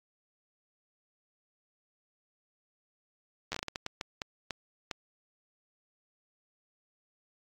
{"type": "slowing click train", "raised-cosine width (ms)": 0.2, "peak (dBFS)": -17, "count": 13, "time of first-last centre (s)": [3.52, 4.912], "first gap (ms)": 10, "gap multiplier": 1.4, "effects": ["AAC 48 kbps"]}